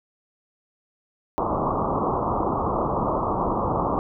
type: low-pass noise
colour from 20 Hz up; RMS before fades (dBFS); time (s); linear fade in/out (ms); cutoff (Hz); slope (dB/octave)
white; -24; 1.38-3.99; 0; 1200; 96
effects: none